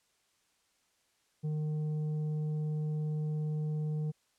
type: tone with tanh clipping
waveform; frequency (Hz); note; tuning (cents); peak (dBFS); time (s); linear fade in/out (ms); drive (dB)
triangle; 152.9; D#3; -30; -32; 1.43-4.12; 20; 10
effects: white hiss -73 dBFS RMS until 4.38 s + low-pass 9000 Hz 12 dB/octave